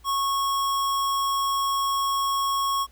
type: tone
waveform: square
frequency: 1100 Hz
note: C#6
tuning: 14 cents flat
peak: -23 dBFS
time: 0.04-2.87 s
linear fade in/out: 50 ms
effects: added 60 Hz sine -52 dBFS peak until 2.91 s + pink hiss -60 dBFS RMS until 2.91 s